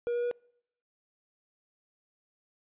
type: tone with pitch steps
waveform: triangle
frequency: 477.3 / 480.3 / 483.4 Hz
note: A#4 / B4 / B4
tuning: +41 / -48 / -37 cents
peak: -26 dBFS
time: 0.07-0.313 s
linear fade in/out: 0 ms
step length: 81 ms
effects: noise-tail reverb RT60 0.7 s tail -26 dB re dry + resampled to 8000 Hz